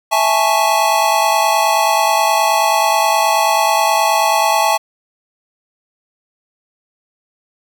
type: chord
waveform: square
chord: A major seventh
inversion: second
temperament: equal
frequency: 659.3 / 830.6 / 880 / 1108.7 Hz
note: E5 / G#5 / A5 / C#6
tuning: 0 / 0 / 0 / 0 cents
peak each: -19 / -17 / -17 / -20 dBFS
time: 0.11-4.78 s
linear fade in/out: 20 ms
effects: none